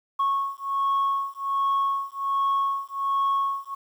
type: beating tone pair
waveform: sine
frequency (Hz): 1100 / 1101.3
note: C#6 / C#6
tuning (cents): -14 / -12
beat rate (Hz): 1.3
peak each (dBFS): -24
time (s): 0.19-3.75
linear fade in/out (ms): 10
effects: tanh soft clip ceiling -18 dBFS + 9-bit